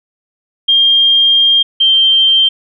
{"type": "tone pair in turn", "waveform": "sine", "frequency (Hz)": [3208, 3147], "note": ["G7", "G7"], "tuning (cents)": [39, 6], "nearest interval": "unison", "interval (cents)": 33, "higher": "first", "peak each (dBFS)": -6, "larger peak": "neither", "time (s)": [[0.68, 1.63], [1.8, 2.49]], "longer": "first", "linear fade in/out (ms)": 10, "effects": []}